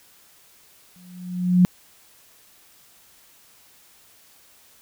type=tone with exponential growth; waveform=sine; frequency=180 Hz; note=F#3; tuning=47 cents flat; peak=-9 dBFS; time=0.96-1.65 s; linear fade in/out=0 ms; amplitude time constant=150 ms; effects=white hiss -54 dBFS RMS until 4.81 s